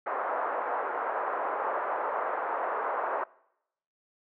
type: band-pass noise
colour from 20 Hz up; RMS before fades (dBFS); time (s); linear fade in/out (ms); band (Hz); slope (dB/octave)
white; -31; 0.06-3.24; 5; 460 to 1300; 24
effects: noise-tail reverb RT60 0.8 s tail -23 dB re dry + low-pass 2000 Hz 12 dB/octave